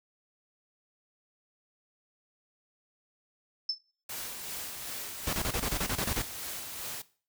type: tone with exponential decay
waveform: sine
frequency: 5274 Hz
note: E8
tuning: in tune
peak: -24 dBFS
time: 3.69-3.79 s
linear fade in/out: 5 ms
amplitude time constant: 21 ms
type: noise with tremolo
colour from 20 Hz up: white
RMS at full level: -38 dBFS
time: 4.09-7.02 s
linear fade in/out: 5 ms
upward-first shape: sine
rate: 2.6 Hz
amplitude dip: 35%
type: noise bursts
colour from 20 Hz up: pink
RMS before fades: -31 dBFS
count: 11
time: 5.27-6.22 s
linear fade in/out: 2 ms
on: 60 ms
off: 29 ms
effects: noise-tail reverb RT60 0.4 s tail -18 dB re dry